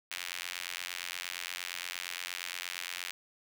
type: tone with high-pass filter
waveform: sawtooth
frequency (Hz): 88.6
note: F2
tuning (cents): +25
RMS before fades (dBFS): -40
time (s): 0.11-3.11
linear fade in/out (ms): 0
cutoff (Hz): 2300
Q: 1.4
effects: none